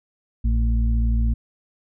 harmonic tone, 57 Hz, A#1, 38 cents flat, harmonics 1 / 2 / 4, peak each -17 / -28 / -29 dBFS, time 0.44-1.34 s, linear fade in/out 10 ms, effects none

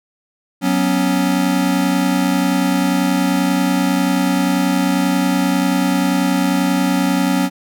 square chord, F# suspended fourth, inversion none, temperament equal, 185 / 246.9 / 277.2 Hz, F#3 / B3 / C#4, 0 / 0 / 0 cents, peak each -19 / -21 / -18 dBFS, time 0.61-7.5 s, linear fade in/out 50 ms, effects none

